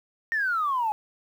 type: exponential sweep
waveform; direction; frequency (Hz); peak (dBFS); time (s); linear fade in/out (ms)
sine; down; 1855 to 830.6; -22; 0.32-0.92; 0
effects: tanh soft clip ceiling -18 dBFS + 9-bit